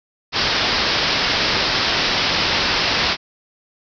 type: low-pass noise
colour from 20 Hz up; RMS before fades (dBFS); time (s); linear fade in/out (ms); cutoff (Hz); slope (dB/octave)
white; -19; 0.32-3.17; 50; 5400; 96
effects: none